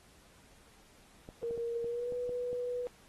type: clicks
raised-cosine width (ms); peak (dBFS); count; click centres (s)
2; -33; 7; 1.289 / 1.509 / 1.577 / 1.844 / 2.123 / 2.293 / 2.53
type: tone with pitch glide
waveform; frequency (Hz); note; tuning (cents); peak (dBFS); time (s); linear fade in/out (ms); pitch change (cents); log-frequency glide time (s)
sine; 468 to 491; A#4 to B4; +7 to -10; -33; 1.43-2.87; 0; +83; 1.84-2.12
effects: pink hiss -62 dBFS RMS until 3.08 s + AAC 32 kbps